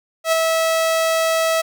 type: tone with ADSR envelope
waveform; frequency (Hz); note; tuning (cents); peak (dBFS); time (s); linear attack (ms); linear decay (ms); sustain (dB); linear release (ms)
sawtooth; 650; E5; -24; -9; 0.24-1.62; 83; 13; -3; 15
effects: none